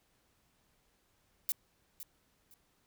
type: noise with echo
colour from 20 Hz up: violet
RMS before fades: -32 dBFS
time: 1.49-1.52 s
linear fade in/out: 0 ms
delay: 510 ms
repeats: 2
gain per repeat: -13 dB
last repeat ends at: 2.54 s
effects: pink hiss -73 dBFS RMS until 2.86 s